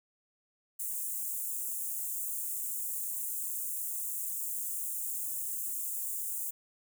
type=high-pass noise; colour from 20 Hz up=white; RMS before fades=-36 dBFS; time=0.79-6.51 s; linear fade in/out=10 ms; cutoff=7200 Hz; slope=48 dB/octave; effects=none

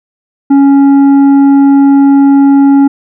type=tone with tanh clipping; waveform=sine; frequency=277.7 Hz; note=C#4; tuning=3 cents sharp; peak=-3 dBFS; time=0.5-2.88 s; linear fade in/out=10 ms; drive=7 dB; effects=none

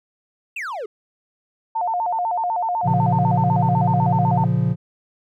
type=exponential sweep; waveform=triangle; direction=down; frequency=2801 to 392 Hz; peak=-24 dBFS; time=0.56-0.86 s; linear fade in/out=5 ms
type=tone with vibrato; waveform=sine; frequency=800 Hz; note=G5; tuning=35 cents sharp; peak=-19 dBFS; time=1.75-4.45 s; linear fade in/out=10 ms; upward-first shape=square; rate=8 Hz; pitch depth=200 cents each way
type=chord; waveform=triangle; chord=Bb minor; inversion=none; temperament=just; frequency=116.54 / 139.85 / 174.81 Hz; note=Bb2 / Db3 / F3; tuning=0 / +16 / +2 cents; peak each=-19 dBFS; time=2.83-4.76 s; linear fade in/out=50 ms
effects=none

